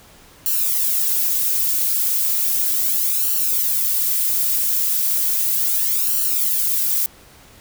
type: noise with flanger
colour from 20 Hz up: violet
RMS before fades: -19 dBFS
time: 0.46-7.06 s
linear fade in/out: 0 ms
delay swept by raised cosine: 0.69 to 3.59 ms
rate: 0.35 Hz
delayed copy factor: +1
effects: pink hiss -47 dBFS RMS until 7.6 s